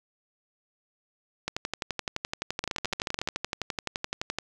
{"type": "two click trains", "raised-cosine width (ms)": 0.2, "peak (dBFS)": [-12, -12], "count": [35, 10], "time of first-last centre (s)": [[1.48, 4.386], [2.64, 3.287]], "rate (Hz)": [11.7, 13.9], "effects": []}